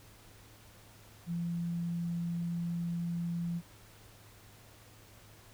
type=tone; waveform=sine; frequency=170.8 Hz; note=F3; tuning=38 cents flat; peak=-32 dBFS; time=1.26-3.62 s; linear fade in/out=50 ms; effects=added 106 Hz sine -59 dBFS peak until 5.53 s + pink hiss -58 dBFS RMS until 5.53 s